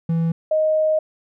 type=tone pair in turn; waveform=triangle / sine; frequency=165.2 / 623.7 Hz; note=E3 / D#5; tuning=+4 / +4 cents; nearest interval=octave + major seventh; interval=2300 cents; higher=second; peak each=-15 dBFS; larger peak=neither; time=0.09-0.32 / 0.51-0.99 s; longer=second; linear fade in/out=5 ms; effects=none